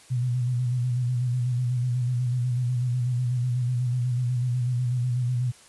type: tone with vibrato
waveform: sine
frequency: 123.7 Hz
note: B2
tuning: 3 cents sharp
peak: -22 dBFS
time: 0.1-5.52 s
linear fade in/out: 20 ms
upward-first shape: square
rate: 8.1 Hz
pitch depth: 41 cents each way
effects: white hiss -52 dBFS RMS until 5.68 s + resampled to 24000 Hz